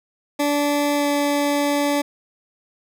20% pulse tone with pitch glide, 290 to 288.2 Hz, D4 to D4, -22 to -33 cents, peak -13 dBFS, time 0.39-2.02 s, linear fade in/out 10 ms, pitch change -11 cents, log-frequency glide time 0.96-1.06 s, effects none

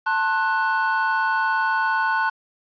triangle chord, F# diminished, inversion first, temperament just, 888 / 1065.6 / 1480 Hz, A5 / C6 / F#6, +16 / +31 / 0 cents, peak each -21 / -24 / -20 dBFS, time 0.06-2.3 s, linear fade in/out 10 ms, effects resampled to 11025 Hz + 8-bit

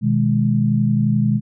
sine chord, G# minor, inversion first, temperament just, 124.59 / 155.74 / 207.7 Hz, B2 / D#3 / G#3, +16 / +2 / 0 cents, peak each -18 / -21 / -17 dBFS, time 0.01-1.41 s, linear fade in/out 50 ms, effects none

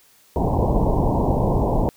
pink low-pass noise, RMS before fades -19 dBFS, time 0.36-1.89 s, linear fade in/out 0 ms, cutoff 990 Hz, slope 96 dB/octave, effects white hiss -55 dBFS RMS until 1.96 s

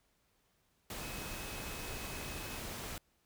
sine tone in noise, 2556 Hz, D#7, 46 cents sharp, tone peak -51 dBFS, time 1.01-2.58 s, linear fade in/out 2 ms, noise pink, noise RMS -43 dBFS, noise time 0.9-2.98 s, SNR -11 dB, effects pink hiss -75 dBFS RMS until 3.25 s

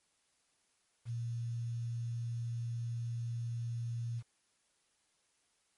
sine tone with quantisation, 117.3 Hz, A#2, 11 cents sharp, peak -35 dBFS, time 1.05-4.23 s, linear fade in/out 50 ms, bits 10, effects white hiss -75 dBFS RMS until 5.77 s + MP3 48 kbps

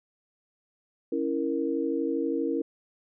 sine chord, A# diminished, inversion first, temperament equal, 277.2 / 329.6 / 466.2 Hz, C#4 / E4 / A#4, 0 / 0 / 0 cents, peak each -30 / -29 / -30 dBFS, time 1.12-2.62 s, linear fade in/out 5 ms, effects none

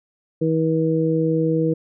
harmonic tone, 160.7 Hz, E3, 44 cents flat, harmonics 1 / 2 / 3, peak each -21 / -21 / -21 dBFS, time 0.41-1.74 s, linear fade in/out 10 ms, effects none

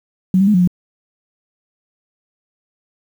sine tone with pitch steps, 186.5 / 195.2 / 211.3 / 180.1 / 178.3 Hz, F#3 / G3 / G#3 / F#3 / F3, +14 / -7 / +30 / -46 / +36 cents, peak -9 dBFS, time 0.34-0.675 s, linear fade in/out 2 ms, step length 67 ms, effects 7-bit

